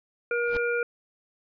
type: harmonic tone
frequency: 475.4 Hz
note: A#4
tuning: 34 cents sharp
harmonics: 1 / 3 / 5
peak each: -26 / -28 / -34 dBFS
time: 0.31-0.83 s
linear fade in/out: 2 ms
type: noise with exponential growth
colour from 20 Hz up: pink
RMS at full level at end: -32 dBFS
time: 0.43-0.57 s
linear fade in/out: 1 ms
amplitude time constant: 30 ms
effects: resampled to 11025 Hz